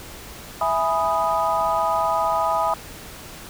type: chord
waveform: sine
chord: E major seventh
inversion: none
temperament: equal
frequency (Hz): 659.3 / 830.6 / 987.8 / 1244.5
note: E5 / G#5 / B5 / D#6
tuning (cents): 0 / 0 / 0 / 0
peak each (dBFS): -24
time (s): 0.61-2.74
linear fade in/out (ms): 2
effects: pink hiss -39 dBFS RMS until 3.49 s